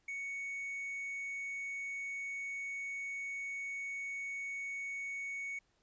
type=tone with tanh clipping; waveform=sine; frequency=2225 Hz; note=C#7; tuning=6 cents sharp; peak=-39 dBFS; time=0.08-5.59 s; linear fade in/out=5 ms; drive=3 dB; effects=pink hiss -75 dBFS RMS until 5.82 s + resampled to 16000 Hz